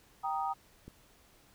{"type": "chord", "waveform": "sine", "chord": "Eb major", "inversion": "first", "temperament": "equal with one note detuned", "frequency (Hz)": [784, 937.2, 1244.5], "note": ["G5", "Bb5", "Eb6"], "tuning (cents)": [0, 9, 0], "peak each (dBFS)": [-34, -36, -37], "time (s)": [0.23, 0.54], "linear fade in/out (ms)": 20}
{"type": "click", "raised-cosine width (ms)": 3, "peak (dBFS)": -34, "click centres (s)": 0.88}
{"effects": ["pink hiss -63 dBFS RMS until 1.54 s"]}